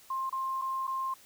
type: tone with dropouts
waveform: sine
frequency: 1058 Hz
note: C6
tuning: 19 cents sharp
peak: -30 dBFS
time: 0.1-1.14 s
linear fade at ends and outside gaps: 5 ms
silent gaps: 0.296-0.325 / 0.615-0.619 / 0.87-0.876 s
effects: white hiss -57 dBFS RMS until 1.25 s